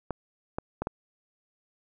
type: clicks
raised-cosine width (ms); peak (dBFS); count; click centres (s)
1; -16; 4; 0.107 / 0.585 / 0.82 / 0.871
effects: none